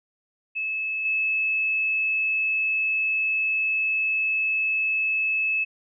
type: tone with level steps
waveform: sine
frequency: 2600 Hz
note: E7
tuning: 24 cents flat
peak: -25 / -21 dBFS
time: 0.55-5.65 s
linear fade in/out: 20 ms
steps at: 1.05 s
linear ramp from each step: 5 ms
effects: none